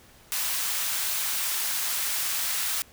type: high-pass noise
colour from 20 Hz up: white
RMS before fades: -28 dBFS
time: 0.32-2.82 s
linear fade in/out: 0 ms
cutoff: 980 Hz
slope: 12 dB/octave
effects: pink hiss -54 dBFS RMS until 2.92 s